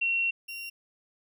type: tone pair in turn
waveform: sine / 35% pulse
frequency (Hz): 2730 / 2757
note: F7 / F7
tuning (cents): -40 / -23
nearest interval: unison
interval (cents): 17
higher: second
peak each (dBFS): -24 / -35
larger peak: first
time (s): 0.01-0.31 / 0.48-0.7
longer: first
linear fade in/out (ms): 10
effects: none